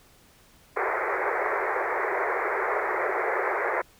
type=band-pass noise; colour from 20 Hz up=pink; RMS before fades=-27 dBFS; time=0.76-3.82 s; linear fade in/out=10 ms; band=360 to 2200 Hz; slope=96 dB/octave; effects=pink hiss -57 dBFS RMS until 3.99 s